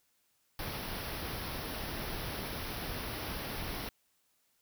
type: band-stop noise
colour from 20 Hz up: pink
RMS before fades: -39 dBFS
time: 0.59-3.89 s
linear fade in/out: 2 ms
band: 5700 to 10000 Hz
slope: 96 dB/octave
effects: white hiss -74 dBFS RMS until 4.61 s